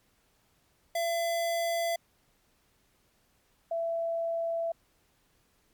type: tone pair in turn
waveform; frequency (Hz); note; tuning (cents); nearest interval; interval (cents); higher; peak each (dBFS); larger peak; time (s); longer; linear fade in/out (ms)
square / sine; 675 / 667.2; E5 / E5; +41 / +21; unison; 20; first; -28; neither; 0.95-1.96 / 3.71-4.72; neither; 5
effects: pink hiss -69 dBFS RMS until 5.73 s + MP3 96 kbps